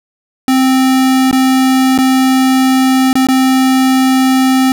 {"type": "tone with dropouts", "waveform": "square", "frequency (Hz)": 261.6, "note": "C4", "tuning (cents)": 0, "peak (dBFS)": -8, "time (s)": [0.48, 4.72], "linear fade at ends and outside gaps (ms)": 1, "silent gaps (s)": [[1.312, 1.328], [1.978, 1.986], [3.13, 3.154], [3.27, 3.286]], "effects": []}